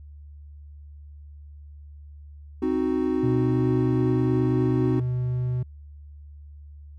triangle chord, C diminished, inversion none, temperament equal, 261.6 / 311.1 / 370 Hz, C4 / Eb4 / Gb4, 0 / 0 / 0 cents, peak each -24 dBFS, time 2.62-5 s, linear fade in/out 5 ms
triangle tone with pitch glide, 124.1 to 124.96 Hz, B2 to B2, +9 to +21 cents, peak -21 dBFS, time 3.23-5.63 s, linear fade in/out 5 ms, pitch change +12 cents, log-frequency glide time 3.55-5.02 s
effects added 73 Hz sine -41 dBFS peak until 6.98 s

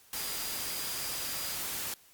sine tone in noise, 4863 Hz, D#8, 40 cents flat, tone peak -43 dBFS, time 0.16-1.55 s, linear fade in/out 2 ms, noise white, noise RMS -36 dBFS, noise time 0.13-1.94 s, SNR -10 dB, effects white hiss -60 dBFS RMS until 2.13 s + Opus 48 kbps

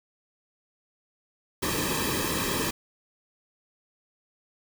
pink noise with comb filter, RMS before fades -28 dBFS, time 1.62-2.71 s, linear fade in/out 10 ms, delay 1.4 ms, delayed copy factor -0.85, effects none

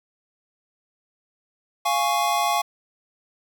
square chord, Db major, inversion first, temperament equal, 698.5 / 830.6 / 1108.7 Hz, F5 / Ab5 / Db6, 0 / 0 / 0 cents, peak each -25 dBFS, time 1.85-2.62 s, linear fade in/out 10 ms, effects none

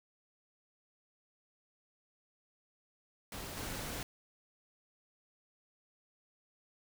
pink noise with level steps, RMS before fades -44 / -41 dBFS, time 3.32-4.03 s, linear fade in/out 2 ms, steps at 3.57 s, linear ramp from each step 2 ms, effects none

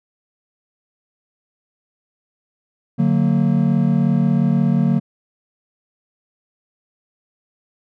triangle chord, D augmented, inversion none, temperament just, 146.83 / 183.54 / 229.4 Hz, D3 / F#3 / A#3, 0 / -14 / -28 cents, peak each -16 dBFS, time 2.98-5 s, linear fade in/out 20 ms, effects none

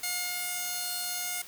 5% pulse tone pair together, 715.2 / 2145 Hz, F5 / C7, +41 / +42 cents, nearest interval octave + perfect fifth, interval 1901 cents, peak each -24 / -23 dBFS, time 0.03-1.42 s, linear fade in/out 5 ms, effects white hiss -48 dBFS RMS until 1.47 s

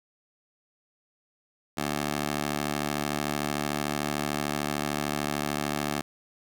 15% pulse tone with high-pass filter, 73.42 Hz, D2, in tune, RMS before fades -30 dBFS, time 1.77-6.02 s, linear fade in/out 10 ms, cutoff 250 Hz, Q 0.53, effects none

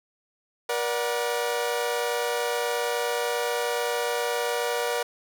sawtooth chord, Bb augmented, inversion none, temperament equal with one note detuned, 477.6 / 587.3 / 740 Hz, Bb4 / D5 / F#5, +42 / 0 / 0 cents, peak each -23 / -27 / -29 dBFS, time 0.69-5.03 s, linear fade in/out 5 ms, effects none

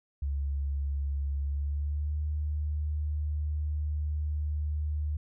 sine tone with pitch glide, 70.1 to 75.13 Hz, C#2 to D2, +20 to +40 cents, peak -28 dBFS, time 0.22-5.17 s, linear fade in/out 5 ms, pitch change +120 cents, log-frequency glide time 1.4-2.2 s, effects none

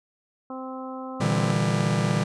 harmonic tone, 260.5 Hz, C4, 7 cents flat, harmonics 1 / 2 / 3 / 4 / 5, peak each -35 / -38 / -40 / -41 / -42 dBFS, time 0.5-1.52 s, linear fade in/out 2 ms
45% pulse chord, E half-diminished seventh, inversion second, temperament just, 118.67 / 148.33 / 164.81 / 197.78 Hz, Bb2 / D3 / E3 / G3, +31 / +18 / 0 / +16 cents, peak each -27 dBFS, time 1.2-2.24 s, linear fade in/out 10 ms
effects resampled to 22050 Hz

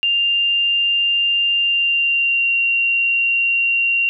sine tone with pitch glide, 2794 to 2759 Hz, F7 to F7, 0 to -22 cents, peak -14 dBFS, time 0.03-4.09 s, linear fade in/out 0 ms, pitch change -22 cents, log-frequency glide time 1.57-2.53 s, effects none

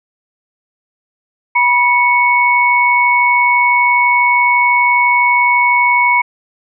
sine tone pair together, 973.4 / 2217 Hz, B5 / C#7, -25 / 0 cents, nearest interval octave + major second, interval 1425 cents, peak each -11 dBFS, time 1.55-6.22 s, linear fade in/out 10 ms, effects none

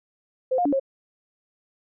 sine tone with pitch steps, 516 / 710 / 287.3 / 541 Hz, C5 / F5 / D4 / C#5, -24 / +28 / -38 / -42 cents, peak -19 dBFS, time 0.51-0.798 s, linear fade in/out 10 ms, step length 72 ms, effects none

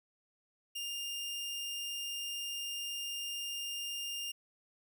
sawtooth tone, 2807 Hz, F7, 8 cents sharp, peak -34 dBFS, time 0.75-4.32 s, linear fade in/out 10 ms, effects none

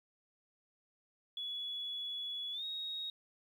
sine tone with pitch glide, 3392 to 3764 Hz, G#7 to A#7, +36 to +16 cents, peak -38 dBFS, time 1.37-3.1 s, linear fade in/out 2 ms, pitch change +180 cents, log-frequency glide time 2.52-2.64 s, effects 11-bit

